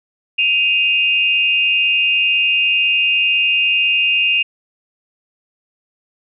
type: tone pair together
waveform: sine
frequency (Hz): 2516 / 2794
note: D#7 / F7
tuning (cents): +19 / 0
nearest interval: major second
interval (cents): 181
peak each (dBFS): -15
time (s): 0.38-4.43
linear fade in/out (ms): 10
effects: none